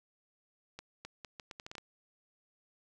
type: accelerating click train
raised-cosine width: 0.2 ms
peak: -27 dBFS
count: 10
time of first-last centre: 0.79-1.782 s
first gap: 260 ms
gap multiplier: 0.76
effects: none